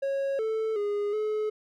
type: tone with pitch steps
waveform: triangle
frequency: 549 / 440.9 / 411.1 / 428 Hz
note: C#5 / A4 / G#4 / A4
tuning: -17 / +4 / -18 / -48 cents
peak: -24 dBFS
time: 0.02-1.5 s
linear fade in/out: 10 ms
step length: 370 ms
effects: none